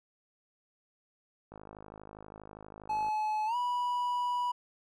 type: click train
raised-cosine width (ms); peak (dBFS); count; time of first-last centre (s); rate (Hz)
1; -33; 83; 1.52-3.085; 52.4
type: tone with pitch glide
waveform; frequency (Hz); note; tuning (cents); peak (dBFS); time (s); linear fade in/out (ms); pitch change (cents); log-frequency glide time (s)
triangle; 857 to 978.8; A5 to B5; -46 to -16; -27; 2.89-4.52; 10; +230; 3.46-3.56
effects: none